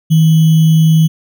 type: tone with sample-and-hold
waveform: sine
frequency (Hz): 159.7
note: D#3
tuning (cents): +45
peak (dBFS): -5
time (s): 0.1-1.08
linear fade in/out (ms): 20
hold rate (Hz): 3150
effects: none